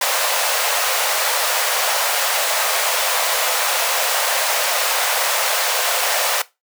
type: high-pass noise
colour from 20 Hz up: pink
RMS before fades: -19 dBFS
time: 0.01-6.42 s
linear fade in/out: 5 ms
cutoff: 520 Hz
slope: 48 dB/octave
effects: noise-tail reverb RT60 0.2 s tail -17 dB re dry